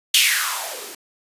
violet noise with band-pass filter sweep, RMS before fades -21 dBFS, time 0.14-0.95 s, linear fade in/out 5 ms, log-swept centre 3200 to 290 Hz, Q 4.3, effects resampled to 32000 Hz

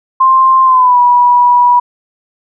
sine tone with pitch glide, 1051 to 975 Hz, C6 to B5, +7 to -23 cents, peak -4 dBFS, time 0.2-1.8 s, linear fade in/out 10 ms, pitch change -130 cents, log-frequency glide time 0.64-0.99 s, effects none

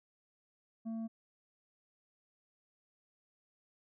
triangle tone with tanh clipping, 225 Hz, A3, 39 cents sharp, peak -38 dBFS, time 0.85-1.08 s, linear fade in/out 20 ms, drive 10 dB, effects none

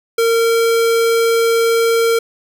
square tone, 459.2 Hz, A#4, 26 cents flat, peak -12 dBFS, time 0.18-2.19 s, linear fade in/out 5 ms, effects none

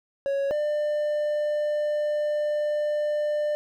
triangle tone pair in turn, 554.4 / 596.8 Hz, C#5 / D5, 0 / +28 cents, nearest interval minor second, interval 128 cents, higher second, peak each -21 dBFS, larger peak neither, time 0.26-0.51 / 0.51-3.55 s, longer second, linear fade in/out 0 ms, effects none

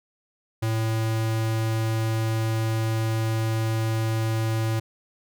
square tone, 111.6 Hz, A2, 25 cents sharp, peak -23 dBFS, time 0.62-4.8 s, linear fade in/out 10 ms, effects none

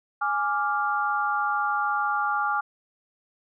sine chord, D diminished, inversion second, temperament equal, 830.6 / 1174.7 / 1396.9 Hz, Ab5 / D6 / F6, 0 / 0 / 0 cents, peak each -27 dBFS, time 0.21-2.61 s, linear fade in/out 10 ms, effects none

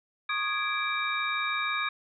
sine tone cluster, 1101 / 1227 / 1665 / 2340 / 3738 Hz, C#6 / D#6 / G#6 / D7 / A#7, -12 / -25 / +4 / -7 / +4 cents, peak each -38 / -32 / -34 / -31 / -36 dBFS, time 0.29-1.89 s, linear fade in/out 5 ms, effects none

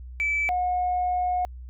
sine tone pair in turn, 2310 / 723.6 Hz, D7 / F#5, -29 / -39 cents, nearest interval octave + minor sixth, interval 2010 cents, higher first, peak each -21 dBFS, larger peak neither, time 0.2-0.49 / 0.49-1.45 s, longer second, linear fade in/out 0 ms, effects tanh soft clip ceiling -18 dBFS + added 62 Hz sine -37 dBFS peak until 1.69 s

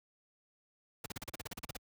pink noise bursts, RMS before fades -41 dBFS, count 13, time 1.04-1.769 s, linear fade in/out 5 ms, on 21 ms, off 38 ms, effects high-pass 60 Hz 12 dB/octave

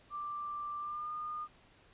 sine tone with pitch glide, 1179 to 1218.5 Hz, D6 to D#6, +6 to -37 cents, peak -37 dBFS, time 0.1-1.48 s, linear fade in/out 50 ms, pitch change +57 cents, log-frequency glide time 0.79-1.12 s, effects pink hiss -63 dBFS RMS until 1.93 s + resampled to 8000 Hz

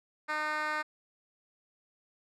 10% pulse tone with band-pass filter, 305 Hz, D#4, 34 cents flat, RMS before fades -33 dBFS, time 0.28-0.83 s, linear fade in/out 20 ms, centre 1600 Hz, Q 1.2, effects none

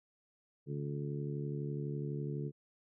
harmonic tone, 72 Hz, D2, 34 cents flat, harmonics 2 / 3 / 4 / 5 / 6, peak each -37 / -46 / -47 / -45 / -46 dBFS, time 0.66-2.52 s, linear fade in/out 50 ms, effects none

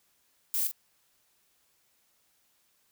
violet noise with echo, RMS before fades -29 dBFS, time 0.54-0.67 s, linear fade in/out 0 ms, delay 43 ms, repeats 1, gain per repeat -8 dB, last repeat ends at 0.713 s, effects white hiss -70 dBFS RMS until 2.91 s

